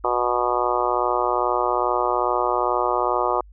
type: harmonic tone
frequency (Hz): 122.4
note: B2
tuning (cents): -15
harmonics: 3 / 4 / 5 / 6 / 7 / 8 / 9 / 10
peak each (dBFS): -27 / -27 / -27 / -27 / -27 / -27 / -27 / -27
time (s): 0.04-3.41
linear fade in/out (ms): 5
effects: added 50 Hz sine -43 dBFS peak until 3.52 s